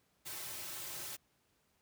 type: noise with comb filter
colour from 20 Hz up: white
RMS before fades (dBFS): -44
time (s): 0.25-1.17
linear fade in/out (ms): 20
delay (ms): 4.2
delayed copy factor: -1
effects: pink hiss -75 dBFS RMS until 1.81 s + high-pass 60 Hz 12 dB/octave